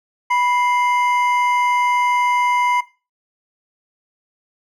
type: tone pair together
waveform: triangle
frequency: 983.8 / 2093 Hz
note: B5 / C7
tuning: -7 / 0 cents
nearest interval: octave + minor second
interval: 1307 cents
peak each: -14 / -20 dBFS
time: 0.3-2.81 s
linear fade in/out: 10 ms
effects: noise-tail reverb RT60 0.3 s tail -17 dB re dry